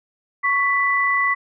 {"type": "tone pair together", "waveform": "sine", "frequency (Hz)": [1113.5, 1984], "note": ["C#6", "B6"], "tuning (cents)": [7, 7], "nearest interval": "minor seventh", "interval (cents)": 1000, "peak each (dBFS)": [-20, -18], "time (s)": [0.43, 1.35], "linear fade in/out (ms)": 20, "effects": []}